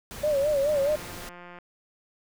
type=noise; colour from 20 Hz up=pink; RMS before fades=-40 dBFS; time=0.11-1.29 s; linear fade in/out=0 ms
type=tone with vibrato; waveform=sine; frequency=577 Hz; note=D5; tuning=31 cents flat; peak=-21 dBFS; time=0.23-0.96 s; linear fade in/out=10 ms; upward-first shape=sine; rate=4.7 Hz; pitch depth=100 cents each way
type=click train; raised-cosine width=0.5 ms; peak=-30 dBFS; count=150; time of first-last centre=0.74-1.587 s; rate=176 Hz
effects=none